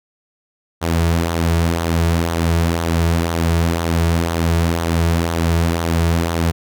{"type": "tone with flanger", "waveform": "sawtooth", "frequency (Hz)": 83.6, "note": "E2", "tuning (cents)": 25, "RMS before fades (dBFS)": -17, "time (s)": [0.81, 6.52], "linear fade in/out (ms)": 20, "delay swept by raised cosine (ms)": [0.39, 3.89], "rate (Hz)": 2, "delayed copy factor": -0.5, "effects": []}